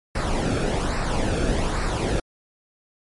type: noise with flanger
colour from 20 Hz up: brown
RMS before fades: -23 dBFS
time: 0.15-2.2 s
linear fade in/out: 5 ms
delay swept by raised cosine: 0.3 to 1.03 ms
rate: 1.2 Hz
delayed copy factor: -0.6
effects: MP3 48 kbps